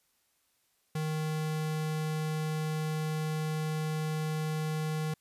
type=tone; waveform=square; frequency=155.56 Hz; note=D#3; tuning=in tune; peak=-31 dBFS; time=0.95-5.14 s; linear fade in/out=5 ms; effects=white hiss -73 dBFS RMS until 5.2 s + resampled to 32000 Hz